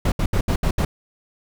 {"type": "noise bursts at uneven times", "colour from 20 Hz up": "brown", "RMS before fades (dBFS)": -18, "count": 6, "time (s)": [[0.05, 0.12], [0.19, 0.26], [0.33, 0.41], [0.48, 0.56], [0.63, 0.71], [0.78, 0.85]], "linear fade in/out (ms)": 5, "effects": []}